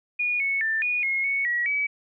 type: tone with pitch steps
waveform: sine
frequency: 2447 / 2207 / 1780 / 2457 / 2159 / 2217 / 1919 / 2283 Hz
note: D#7 / C#7 / A6 / D#7 / C#7 / C#7 / A#6 / D7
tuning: -29 / -8 / +20 / -22 / -46 / 0 / +50 / -50 cents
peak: -22 dBFS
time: 0.19-1.87 s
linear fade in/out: 10 ms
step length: 210 ms
effects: none